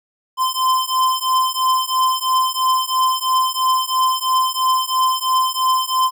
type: beating tone pair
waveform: square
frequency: 1032 / 1035 Hz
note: C6 / C6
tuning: -24 / -19 cents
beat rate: 3 Hz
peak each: -19 dBFS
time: 0.37-6.11 s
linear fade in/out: 50 ms
effects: none